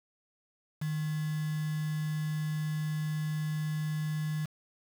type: tone with quantisation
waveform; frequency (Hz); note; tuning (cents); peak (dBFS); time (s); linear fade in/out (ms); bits
sine; 154; D#3; -17; -30; 0.81-4.46; 10; 7
effects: none